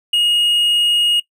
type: tone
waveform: triangle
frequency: 2871 Hz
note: F7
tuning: 47 cents sharp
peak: -10 dBFS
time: 0.13-1.2 s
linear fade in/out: 5 ms
effects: noise-tail reverb RT60 0.1 s tail -20 dB re dry